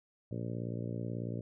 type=harmonic tone; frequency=58.27 Hz; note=A#1; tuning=in tune; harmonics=2 / 3 / 4 / 5 / 6 / 7 / 8 / 9 / 10; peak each=-38 / -42 / -44 / -46 / -48 / -49 / -50 / -51 / -52 dBFS; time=0.31-1.41 s; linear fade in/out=5 ms; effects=none